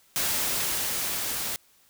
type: noise with level ramp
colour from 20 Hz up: white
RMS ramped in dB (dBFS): -26 to -31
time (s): 0.16-1.56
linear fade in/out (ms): 0
effects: white hiss -61 dBFS RMS until 1.89 s